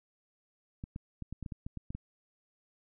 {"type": "clicks", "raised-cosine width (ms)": 5, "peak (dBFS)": -27, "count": 11, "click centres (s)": [0.839, 0.961, 1.223, 1.326, 1.427, 1.462, 1.522, 1.665, 1.773, 1.905, 1.95], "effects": []}